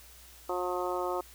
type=harmonic tone; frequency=179.7 Hz; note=F3; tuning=50 cents sharp; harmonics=2 / 3 / 4 / 5 / 6 / 7; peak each=-34 / -36 / -37 / -38 / -39 / -39 dBFS; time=0.49-1.21 s; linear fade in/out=5 ms; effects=added 60 Hz sine -56 dBFS peak until 1.34 s + white hiss -54 dBFS RMS until 1.34 s